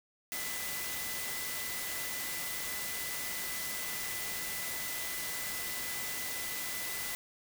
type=tone in noise; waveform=sine; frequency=2002 Hz; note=B6; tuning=23 cents sharp; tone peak=-43 dBFS; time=0.32-7.15 s; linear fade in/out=0 ms; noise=white; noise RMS=-38 dBFS; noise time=0.32-7.15 s; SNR=-8 dB; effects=none